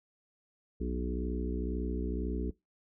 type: harmonic tone with a mistuned harmonic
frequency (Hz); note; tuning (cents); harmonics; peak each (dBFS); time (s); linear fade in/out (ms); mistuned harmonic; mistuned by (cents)
62; B1; +7; 1 / 3 / 4 / 5 / 6 / 7; -34 / -39 / -40 / -41 / -42 / -42; 0.8-2.51; 10; 7; -33
effects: noise-tail reverb RT60 0.2 s tail -22 dB re dry